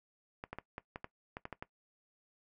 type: clicks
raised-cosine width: 0.5 ms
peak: -26 dBFS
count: 10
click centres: 0.439 / 0.53 / 0.586 / 0.781 / 0.959 / 1.044 / 1.369 / 1.454 / 1.527 / 1.625 s
effects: noise-tail reverb RT60 0.1 s tail -18 dB re dry